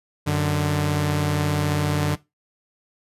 sawtooth tone pair together, 93.5 / 148.3 Hz, F#2 / D3, +19 / +17 cents, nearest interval minor sixth, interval 798 cents, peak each -21 / -17 dBFS, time 0.26-2.16 s, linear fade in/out 20 ms, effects noise-tail reverb RT60 0.2 s tail -18 dB re dry + resampled to 32000 Hz

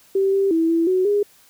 sine tone with pitch steps, 388.5 / 392.1 / 327 / 331.8 / 370.9 / 409.8 Hz, G4 / G4 / E4 / E4 / F#4 / G#4, -16 / 0 / -14 / +11 / +4 / -23 cents, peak -15 dBFS, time 0.15-1.23 s, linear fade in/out 5 ms, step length 180 ms, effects white hiss -53 dBFS RMS until 1.49 s

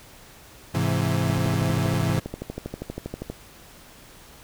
35% pulse chord, Ab augmented, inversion none, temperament equal, 103.83 / 130.81 / 164.81 Hz, Ab2 / C3 / E3, 0 / 0 / 0 cents, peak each -24 dBFS, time 0.74-2.2 s, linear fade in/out 10 ms
click train, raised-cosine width 2 ms, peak -17 dBFS, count 26, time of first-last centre 1.3-3.3 s, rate 12.5 Hz
effects pink hiss -48 dBFS RMS until 4.43 s

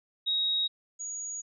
sine tone pair in turn, 3786 / 6760 Hz, A#7 / G#8, +26 / +30 cents, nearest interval minor seventh, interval 1004 cents, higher second, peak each -25 / -34 dBFS, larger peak first, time 0.26-0.68 / 0.99-1.42 s, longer second, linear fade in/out 20 ms, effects none

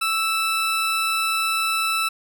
20% pulse tone, 1318 Hz, E6, 1 cent flat, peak -15 dBFS, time 0.01-2.09 s, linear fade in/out 10 ms, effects none

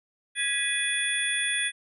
sine tone cluster, 1665 / 1958 / 2490 / 3418 / 9520 Hz, G#6 / B6 / D#7 / G#7 / D9, +4 / -15 / +1 / +49 / +22 cents, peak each -31 dBFS, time 0.35-1.72 s, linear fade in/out 50 ms, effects none

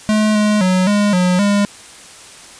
square tone with pitch steps, 214 / 210.7 / 184.6 / 205.9 / 180.9 / 203.2 Hz, A3 / G#3 / F#3 / G#3 / F#3 / G#3, -48 / +25 / -4 / -15 / -39 / -38 cents, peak -12 dBFS, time 0.09-1.65 s, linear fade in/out 0 ms, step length 260 ms, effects white hiss -38 dBFS RMS until 2.59 s + resampled to 22050 Hz

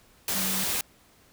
sine tone in noise, 190 Hz, F#3, 46 cents sharp, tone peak -34 dBFS, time 0.35-0.64 s, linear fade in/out 2 ms, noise white, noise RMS -28 dBFS, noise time 0.28-0.81 s, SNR -9 dB, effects pink hiss -59 dBFS RMS until 1.32 s

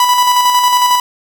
45% pulse tone with tremolo, 987.8 Hz, B5, in tune, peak -7 dBFS, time 0-1 s, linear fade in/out 2 ms, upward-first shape square, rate 11 Hz, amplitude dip 35%, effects none

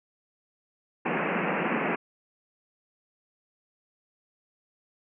pink band-pass noise, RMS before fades -28 dBFS, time 1.05-1.96 s, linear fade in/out 10 ms, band 160 to 2700 Hz, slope 96 dB/octave, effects none

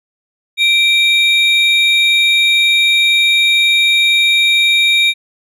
triangle tone pair together, 2349 / 3729 Hz, D7 / A#7, 0 / 0 cents, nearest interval minor sixth, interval 800 cents, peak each -10 dBFS, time 0.57-5.14 s, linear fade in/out 50 ms, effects none

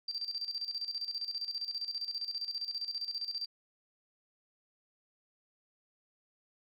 sine tone with tremolo, 4699 Hz, D8, in tune, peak -33 dBFS, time 0.08-3.46 s, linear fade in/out 5 ms, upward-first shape square, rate 15 Hz, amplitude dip 70%, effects none

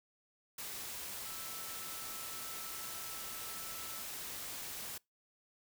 sine tone in noise, 1318.5 Hz, E6, in tune, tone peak -53 dBFS, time 1.26-4.02 s, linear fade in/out 5 ms, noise white, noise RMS -44 dBFS, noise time 0.58-4.98 s, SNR -12 dB, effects noise-tail reverb RT60 0.2 s tail -25 dB re dry

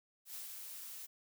blue noise with ADSR envelope, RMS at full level -45 dBFS, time 0.25-1.07 s, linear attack 97 ms, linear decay 140 ms, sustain -3 dB, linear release 20 ms, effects none

